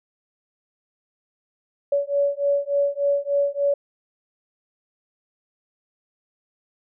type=beating tone pair; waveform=sine; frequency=565 / 568.4 Hz; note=C#5 / C#5; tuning=+33 / +43 cents; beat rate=3.4 Hz; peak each=-22 dBFS; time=1.92-3.74 s; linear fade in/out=5 ms; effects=none